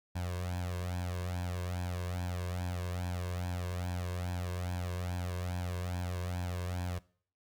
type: tone with flanger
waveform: sawtooth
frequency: 89.3 Hz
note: F2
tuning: 39 cents sharp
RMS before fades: -36 dBFS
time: 0.15-6.99 s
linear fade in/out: 10 ms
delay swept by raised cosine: 1.2 to 1.89 ms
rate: 2.4 Hz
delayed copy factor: +0.75
effects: noise-tail reverb RT60 0.5 s tail -21 dB re dry + Opus 48 kbps